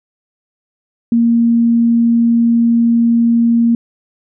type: tone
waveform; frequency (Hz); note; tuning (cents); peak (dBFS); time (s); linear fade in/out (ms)
sine; 233.1; A#3; 0; -8; 1.12-3.75; 2
effects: none